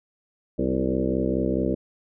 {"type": "harmonic tone with a mistuned harmonic", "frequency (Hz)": 64.6, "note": "C2", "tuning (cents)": -21, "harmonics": [1, 2, 3, 4, 5, 6, 7, 8, 9], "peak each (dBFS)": [-32, -34, -28, -28, -28, -32, -30, -32, -33], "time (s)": [0.58, 1.75], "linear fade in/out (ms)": 10, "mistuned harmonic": 5, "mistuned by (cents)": 54, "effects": []}